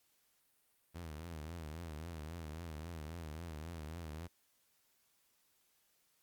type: tone with vibrato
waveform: sawtooth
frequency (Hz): 80.5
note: E2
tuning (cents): -41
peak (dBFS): -40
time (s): 0.94-4.28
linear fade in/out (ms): 20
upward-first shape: triangle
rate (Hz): 3.7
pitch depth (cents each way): 150
effects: white hiss -75 dBFS RMS until 6.22 s + Opus 48 kbps